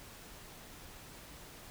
silence, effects pink hiss -52 dBFS RMS until 1.7 s

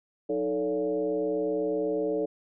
sine tone with frequency modulation, 440 Hz, A4, in tune, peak -25 dBFS, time 0.29-2.26 s, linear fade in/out 10 ms, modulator 128 Hz, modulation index 1.1, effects none

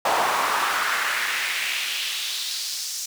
brown noise with high-pass filter sweep, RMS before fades -25 dBFS, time 0.05-3.06 s, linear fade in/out 5 ms, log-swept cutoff 790 to 6100 Hz, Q 2.2, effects none

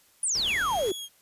sine exponential sweep, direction down, 9956 to 351.1 Hz, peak -24 dBFS, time 0.23-0.92 s, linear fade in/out 2 ms
pink noise, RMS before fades -41 dBFS, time 0.35-0.91 s, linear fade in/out 0 ms
sawtooth tone with vibrato, 3293 Hz, G#7, 15 cents flat, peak -32 dBFS, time 0.44-1.09 s, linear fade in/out 50 ms, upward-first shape sine, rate 2.6 Hz, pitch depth 36 cents each way
effects white hiss -61 dBFS RMS until 1.21 s + resampled to 32000 Hz

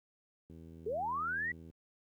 click train, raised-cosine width 3 ms, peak -40 dBFS, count 99, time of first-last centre 0.5-1.7 s, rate 81.7 Hz
sine linear sweep, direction up, 391.3 to 1975 Hz, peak -33 dBFS, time 0.86-1.52 s, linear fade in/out 5 ms
effects high-pass 60 Hz 12 dB/octave + 12-bit

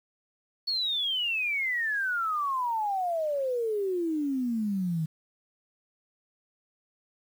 sine exponential sweep, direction down, 4435 to 154.6 Hz, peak -26 dBFS, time 0.67-5.06 s, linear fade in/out 10 ms, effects 9-bit

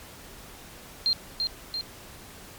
sine tone with echo, 4186 Hz, C8, in tune, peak -20 dBFS, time 1.06-1.13 s, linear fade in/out 0 ms, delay 340 ms, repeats 2, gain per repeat -4 dB, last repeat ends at 1.81 s, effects pink hiss -46 dBFS RMS until 2.58 s + MP3 96 kbps

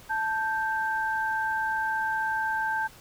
sine tone pair together, 880 / 1568 Hz, A5 / G6, 0 / 0 cents, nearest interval minor seventh, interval 1000 cents, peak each -28 / -28 dBFS, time 0.09-2.88 s, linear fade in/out 20 ms, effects pink hiss -51 dBFS RMS until 3 s

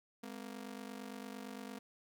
sawtooth ring-modulated tone, 233.1 Hz, A#3, in tune, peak -38 dBFS, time 0.23-1.79 s, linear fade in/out 5 ms, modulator 24.4 Hz, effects none

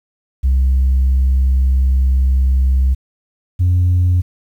sine tone pair in turn, 65.5 / 89.34 Hz, C2 / F2, +2 / +40 cents, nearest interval perfect fourth, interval 538 cents, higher second, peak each -8 dBFS, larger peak neither, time 0.43-2.95 / 3.59-4.22 s, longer first, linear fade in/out 20 ms, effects tanh soft clip ceiling -8 dBFS + 8-bit

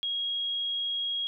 sine tone, 3288 Hz, G#7, 18 cents flat, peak -28 dBFS, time 0.03-1.27 s, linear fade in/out 0 ms, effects none

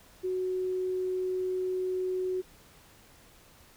sine tone, 370 Hz, F#4, in tune, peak -28 dBFS, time 0.23-2.42 s, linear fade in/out 20 ms, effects pink hiss -57 dBFS RMS until 3.76 s

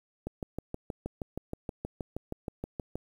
click train, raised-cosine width 2 ms, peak -21 dBFS, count 18, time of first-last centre 0.27-2.956 s, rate 6.33 Hz, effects 9-bit

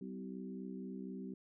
harmonic tone with a mistuned harmonic, 64.1 Hz, C2, 35 cents flat, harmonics 3 / 4 / 5 / 6, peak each -45 / -47 / -53 / -51 dBFS, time 0.01-1.34 s, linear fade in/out 5 ms, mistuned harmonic 5, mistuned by +16 cents, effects none

